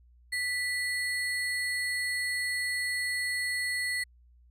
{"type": "tone with sample-and-hold", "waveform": "sine", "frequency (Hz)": 1975.5, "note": "B6", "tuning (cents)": 0, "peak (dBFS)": -28, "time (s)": [0.32, 4.04], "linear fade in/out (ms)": 10, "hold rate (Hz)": 6300, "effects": ["added 60 Hz sine -56 dBFS peak until 4.5 s", "resampled to 32000 Hz"]}